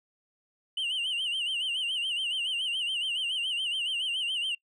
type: tone with vibrato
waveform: sine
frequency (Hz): 2954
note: F#7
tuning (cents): -3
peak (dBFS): -25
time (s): 0.77-4.55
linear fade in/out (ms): 5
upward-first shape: sine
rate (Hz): 7.1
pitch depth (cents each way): 120
effects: noise-tail reverb RT60 0.1 s tail -26 dB re dry + tanh soft clip ceiling -27 dBFS